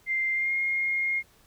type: tone with pitch glide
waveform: sine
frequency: 2093 to 2137 Hz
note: C7 to C7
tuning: 0 to +36 cents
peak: -24 dBFS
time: 0.06-1.23 s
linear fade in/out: 50 ms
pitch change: +36 cents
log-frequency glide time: 0.34-0.53 s
effects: pink hiss -60 dBFS RMS until 1.46 s